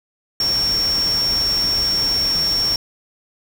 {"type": "tone in noise", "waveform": "sine", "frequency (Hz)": 5490, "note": "F8", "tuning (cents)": -31, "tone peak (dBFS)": -16, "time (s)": [0.4, 2.76], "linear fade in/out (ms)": 2, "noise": "pink", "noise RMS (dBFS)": -29, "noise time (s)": [0.4, 2.76], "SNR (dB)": 10, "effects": []}